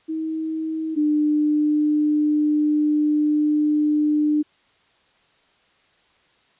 sine tone pair in turn, 317.9 / 300.1 Hz, D#4 / D4, +37 / +38 cents, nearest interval minor second, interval 99 cents, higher first, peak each -23 / -16 dBFS, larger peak second, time 0.08-0.96 / 0.96-4.43 s, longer second, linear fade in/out 20 ms, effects white hiss -60 dBFS RMS until 6.59 s + resampled to 8000 Hz

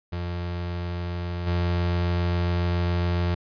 35% pulse tone with level steps, 87.31 Hz, F2, in tune, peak -26 / -20 dBFS, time 0.12-3.35 s, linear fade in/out 10 ms, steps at 1.46 s, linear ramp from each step 20 ms, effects resampled to 11025 Hz

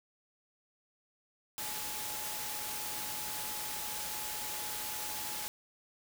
sine tone in noise, 850 Hz, G#5, 40 cents sharp, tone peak -47 dBFS, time 1.58-5.48 s, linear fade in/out 0 ms, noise white, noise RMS -39 dBFS, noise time 1.58-5.48 s, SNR -11 dB, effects none

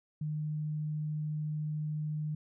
sine tone, 152.3 Hz, D#3, 37 cents flat, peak -32 dBFS, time 0.21-2.35 s, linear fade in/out 5 ms, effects none

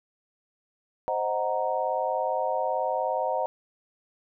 sine chord, C half-diminished seventh, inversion none, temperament equal, 523.3 / 622.3 / 740 / 932.3 Hz, C5 / Eb5 / Gb5 / Bb5, 0 / 0 / 0 / 0 cents, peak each -30 dBFS, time 1.08-3.46 s, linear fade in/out 0 ms, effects none

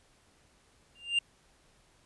triangle tone with exponential growth, 2794 Hz, F7, in tune, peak -20 dBFS, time 0.95-1.19 s, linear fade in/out 5 ms, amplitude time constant 51 ms, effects pink hiss -65 dBFS RMS until 2.05 s + resampled to 24000 Hz

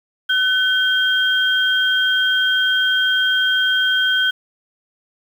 sine tone pair together, 1512 / 3206 Hz, F#6 / G7, +37 / +38 cents, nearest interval octave + minor second, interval 1301 cents, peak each -16 / -18 dBFS, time 0.29-4.31 s, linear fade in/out 10 ms, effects 7-bit

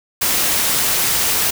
white noise, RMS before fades -17 dBFS, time 0.21-1.51 s, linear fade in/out 10 ms, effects none

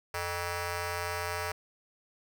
10% pulse ring-modulated tone, 349.2 Hz, F4, in tune, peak -21 dBFS, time 0.14-1.52 s, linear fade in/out 5 ms, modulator 261 Hz, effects none

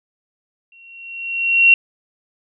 sine tone with exponential growth, 2737 Hz, F7, 36 cents flat, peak -5 dBFS, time 0.72-1.74 s, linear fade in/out 2 ms, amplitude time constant 220 ms, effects none

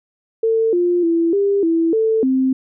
sine tone with pitch steps, 449.1 / 351.6 / 334 / 399.9 / 329.9 / 443.3 / 261.9 Hz, A4 / F4 / E4 / G4 / E4 / A4 / C4, +35 / +12 / +23 / +35 / +1 / +13 / +2 cents, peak -13 dBFS, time 0.43-2.53 s, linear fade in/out 5 ms, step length 300 ms, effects none

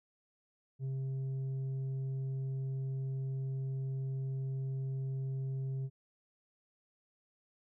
sine tone with tanh clipping, 133.6 Hz, C3, 36 cents sharp, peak -35 dBFS, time 0.79-5.9 s, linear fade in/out 50 ms, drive 4 dB, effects none

